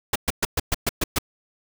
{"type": "noise bursts", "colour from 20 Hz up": "pink", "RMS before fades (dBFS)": -21, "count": 8, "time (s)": [0.13, 1.186], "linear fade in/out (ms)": 5, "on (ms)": 27, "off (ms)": 120, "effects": []}